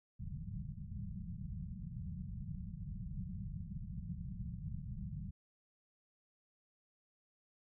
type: low-pass noise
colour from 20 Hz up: white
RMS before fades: -44 dBFS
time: 0.19-5.31 s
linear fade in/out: 10 ms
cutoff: 200 Hz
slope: 96 dB/octave
effects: none